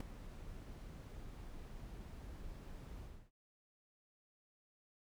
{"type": "noise with ADSR envelope", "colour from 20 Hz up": "brown", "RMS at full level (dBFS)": -36, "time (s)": [0, 3.31], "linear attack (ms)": 5, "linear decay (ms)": 6, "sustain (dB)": -14, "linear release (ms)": 290, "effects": []}